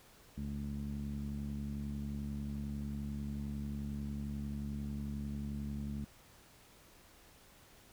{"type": "tone with low-pass filter", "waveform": "sawtooth", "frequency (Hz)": 71.2, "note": "C#2", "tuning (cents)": 47, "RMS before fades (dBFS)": -40, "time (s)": [0.37, 6.05], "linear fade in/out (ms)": 10, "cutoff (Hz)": 210, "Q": 4.1, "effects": ["pink hiss -61 dBFS RMS until 7.92 s"]}